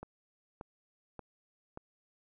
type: click train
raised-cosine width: 1 ms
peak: -29 dBFS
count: 4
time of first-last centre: 0.03-1.774 s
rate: 1.72 Hz
effects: none